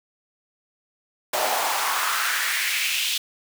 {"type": "noise with high-pass filter sweep", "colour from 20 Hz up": "pink", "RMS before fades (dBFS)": -24, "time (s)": [1.33, 3.18], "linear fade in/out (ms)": 5, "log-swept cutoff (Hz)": [620, 3300], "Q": 2.9, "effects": []}